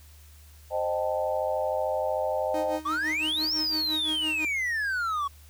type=chord; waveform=sine; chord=A half-diminished seventh; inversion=first; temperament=equal with one note detuned; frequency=523.3 / 616.5 / 784 / 880 Hz; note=C5 / Eb5 / G5 / A5; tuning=0 / -16 / 0 / 0 cents; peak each=-30 / -28 / -33 / -34 dBFS; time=0.7-2.8 s; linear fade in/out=50 ms
type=tone with tremolo; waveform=45% pulse; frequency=311.1 Hz; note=D#4; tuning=in tune; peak=-31 dBFS; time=2.54-4.45 s; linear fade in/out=2 ms; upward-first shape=sine; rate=5.9 Hz; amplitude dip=80%
type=exponential two-way sweep; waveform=triangle; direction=up then down; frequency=1104 to 5580 to 1104 Hz; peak=-24 dBFS; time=2.85-5.28 s; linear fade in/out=10 ms; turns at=3.54 s
effects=added 75 Hz sine -49 dBFS peak until 5.49 s + white hiss -57 dBFS RMS until 5.49 s